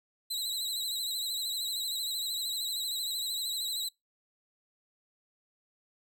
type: tone with vibrato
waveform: sawtooth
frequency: 3951 Hz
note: B7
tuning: in tune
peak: -29 dBFS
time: 0.3-3.89 s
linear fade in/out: 10 ms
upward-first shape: sine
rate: 13 Hz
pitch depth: 66 cents each way
effects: noise-tail reverb RT60 0.2 s tail -26 dB re dry